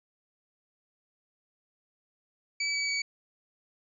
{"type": "tone with pitch steps", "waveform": "25% pulse", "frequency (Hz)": [2297, 2282, 2268], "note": ["D7", "C#7", "C#7"], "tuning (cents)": [-39, 50, 39], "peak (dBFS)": -24, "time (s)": [2.6, 3.02], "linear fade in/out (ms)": 5, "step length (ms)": 140, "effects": ["resampled to 22050 Hz"]}